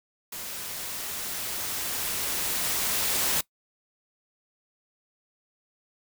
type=noise with level ramp; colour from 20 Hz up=white; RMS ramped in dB=-37 to -25 dBFS; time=0.32-3.41 s; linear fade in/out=5 ms; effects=noise-tail reverb RT60 0.1 s tail -21 dB re dry

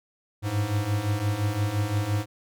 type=beating tone pair; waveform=square; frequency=99.9 / 105.7 Hz; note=G2 / G#2; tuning=+33 / +31 cents; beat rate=5.8 Hz; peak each=-30 / -26 dBFS; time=0.42-2.26 s; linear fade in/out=50 ms; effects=none

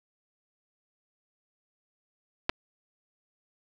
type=clicks; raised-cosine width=0.3 ms; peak=-9 / -12 dBFS; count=2; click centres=2.494 / 2.497 s; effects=none

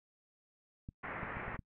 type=clicks; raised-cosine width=5 ms; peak=-32 dBFS; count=6; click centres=0.889 / 1.232 / 1.37 / 1.481 / 1.544 / 1.592 s
type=low-pass noise; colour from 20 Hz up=white; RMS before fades=-43 dBFS; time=1.03-1.57 s; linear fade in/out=10 ms; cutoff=2200 Hz; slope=48 dB/octave
effects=noise-tail reverb RT60 0.1 s tail -26 dB re dry

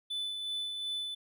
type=tone with tremolo; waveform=triangle; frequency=3499 Hz; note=A7; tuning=10 cents flat; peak=-31 dBFS; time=0.1-1.15 s; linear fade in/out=10 ms; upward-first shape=sine; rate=2.7 Hz; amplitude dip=35%; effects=none

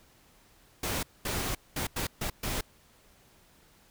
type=noise bursts at uneven times; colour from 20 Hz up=pink; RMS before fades=-32 dBFS; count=6; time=0.83-1.03 / 1.25-1.55 / 1.76-1.87 / 1.96-2.07 / 2.21-2.3 / 2.43-2.61 s; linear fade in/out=5 ms; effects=pink hiss -61 dBFS RMS until 3.9 s

